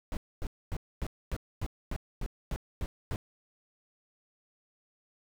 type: noise bursts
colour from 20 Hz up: brown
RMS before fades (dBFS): -33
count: 11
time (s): 0.12-3.159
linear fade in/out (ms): 0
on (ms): 49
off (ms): 250
effects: none